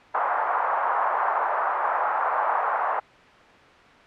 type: band-pass noise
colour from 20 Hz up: white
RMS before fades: -24 dBFS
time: 0.14-3 s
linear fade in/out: 10 ms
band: 710 to 1200 Hz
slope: 24 dB/octave
effects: white hiss -49 dBFS RMS until 4.06 s + low-pass 2000 Hz 12 dB/octave